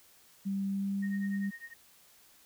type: tone with pitch glide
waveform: sine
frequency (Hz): 196.1 to 198.38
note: G3 to G3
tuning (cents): +1 to +21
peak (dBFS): -30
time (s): 0.45-1.51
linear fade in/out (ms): 20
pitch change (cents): +20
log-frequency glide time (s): 0.66-1.07
type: tone with tremolo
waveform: sine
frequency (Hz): 1855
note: A#6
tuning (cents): -9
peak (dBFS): -40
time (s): 1.02-1.74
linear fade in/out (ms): 10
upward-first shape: triangle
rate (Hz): 10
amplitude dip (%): 100
effects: white hiss -61 dBFS RMS until 2.45 s